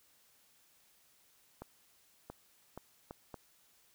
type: accelerating click train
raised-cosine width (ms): 1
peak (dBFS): -30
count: 5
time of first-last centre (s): 1.62-3.342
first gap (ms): 680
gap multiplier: 0.7
effects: white hiss -68 dBFS RMS until 3.94 s